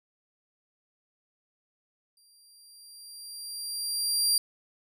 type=tone with exponential growth; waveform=25% pulse; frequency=4748 Hz; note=D8; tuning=18 cents sharp; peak=-16 dBFS; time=2.17-4.38 s; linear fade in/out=2 ms; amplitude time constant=480 ms; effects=none